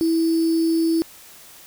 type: tone with sample-and-hold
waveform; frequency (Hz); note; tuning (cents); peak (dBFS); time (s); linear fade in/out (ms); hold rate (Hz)
sine; 327.6; E4; -11; -16; 0.01-1.02; 0; 4900
effects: white hiss -45 dBFS RMS until 1.66 s